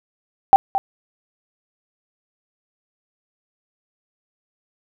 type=tone with echo; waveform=sine; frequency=780 Hz; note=G5; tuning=9 cents flat; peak=-4 dBFS; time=0.53-0.56 s; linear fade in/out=0 ms; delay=220 ms; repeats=1; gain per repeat=-12 dB; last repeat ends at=0.78 s; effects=none